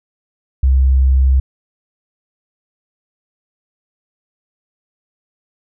sine tone, 65.9 Hz, C2, 13 cents sharp, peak -8 dBFS, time 0.63-1.4 s, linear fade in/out 5 ms, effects none

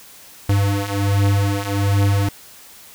square beating tone pair, 99.2 / 100.5 Hz, G2 / G2, +21 / +44 cents, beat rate 1.3 Hz, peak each -21 / -18 dBFS, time 0.49-2.29 s, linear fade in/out 5 ms, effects white hiss -43 dBFS RMS until 2.94 s

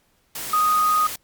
sine tone in noise, 1244.5 Hz, D#6, in tune, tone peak -16 dBFS, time 0.53-1.07 s, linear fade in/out 5 ms, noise white, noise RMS -31 dBFS, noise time 0.35-1.16 s, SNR +12 dB, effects pink hiss -64 dBFS RMS until 1.23 s + Opus 48 kbps

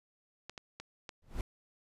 clicks, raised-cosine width 0.2 ms, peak -26 dBFS, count 4, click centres 0.496 / 0.578 / 0.8 / 1.092 s
brown noise with exponential growth, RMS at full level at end -31 dBFS, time 1.22-1.41 s, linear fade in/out 1 ms, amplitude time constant 41 ms
effects resampled to 32000 Hz

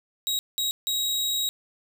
sawtooth tone bursts at uneven times, 3817 Hz, A#7, 40 cents sharp, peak -21 dBFS, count 3, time 0.27-0.39 / 0.58-0.71 / 0.87-1.49 s, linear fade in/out 0 ms, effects none

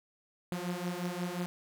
sawtooth beating tone pair, 174.61 / 180.21 Hz, F3 / F#3, 0 / -45 cents, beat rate 5.6 Hz, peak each -33 / -33 dBFS, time 0.52-1.46 s, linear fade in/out 0 ms, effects none

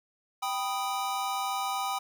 square chord, G augmented, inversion none, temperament equal, 784 / 987.8 / 1244.5 Hz, G5 / B5 / D#6, 0 / 0 / 0 cents, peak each -33 / -36 / -35 dBFS, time 0.42-1.99 s, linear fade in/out 10 ms, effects none

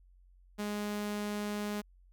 sawtooth tone, 207.6 Hz, G#3, in tune, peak -30 dBFS, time 0.58-1.82 s, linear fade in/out 20 ms, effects added 45 Hz sine -58 dBFS peak until 2.12 s

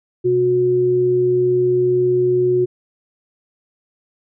sine tone pair together, 128.62 / 363.8 Hz, C3 / F#4, -29 / -29 cents, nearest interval octave + tritone, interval 1800 cents, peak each -24 / -13 dBFS, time 0.24-2.66 s, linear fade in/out 20 ms, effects none

